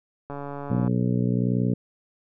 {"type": "click train", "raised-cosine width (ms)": 1, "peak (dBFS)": -21, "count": 83, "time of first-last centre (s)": [0.3, 0.877], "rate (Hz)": 142}
{"type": "harmonic tone", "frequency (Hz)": 61, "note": "B1", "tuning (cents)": -21, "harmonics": [2, 3, 4, 5, 6, 7, 8, 9], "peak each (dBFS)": [-24, -25, -27, -34, -41, -33, -42, -40], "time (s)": [0.7, 1.74], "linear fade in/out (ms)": 5}
{"effects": []}